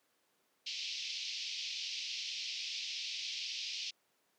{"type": "band-pass noise", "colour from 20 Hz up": "white", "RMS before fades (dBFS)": -41, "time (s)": [0.66, 3.91], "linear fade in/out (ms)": 10, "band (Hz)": [2400, 5500], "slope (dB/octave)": 48, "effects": ["pink hiss -75 dBFS RMS until 4.38 s", "high-pass 300 Hz 12 dB/octave"]}